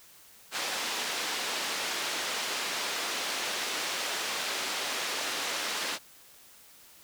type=band-pass noise; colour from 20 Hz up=white; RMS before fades=-33 dBFS; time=0.51-5.99 s; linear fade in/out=50 ms; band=320 to 4800 Hz; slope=12 dB/octave; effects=white hiss -55 dBFS RMS until 7.03 s